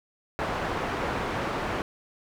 white low-pass noise, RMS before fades -30 dBFS, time 0.39-1.82 s, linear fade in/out 0 ms, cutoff 1200 Hz, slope 12 dB/octave, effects none

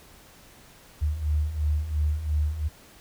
sine beating tone pair, 73.42 / 76.32 Hz, D2 / D#2, 0 / -33 cents, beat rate 2.9 Hz, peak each -29 / -24 dBFS, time 1.01-2.69 s, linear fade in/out 20 ms, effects pink hiss -52 dBFS RMS until 3 s

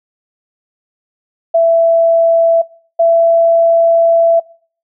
sine tone pair in turn, 665 / 668 Hz, E5 / E5, +15 / +23 cents, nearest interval unison, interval 8 cents, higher second, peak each -6 dBFS, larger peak neither, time 1.54-2.62 / 2.99-4.4 s, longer second, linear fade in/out 10 ms, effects noise-tail reverb RT60 0.5 s tail -23 dB re dry

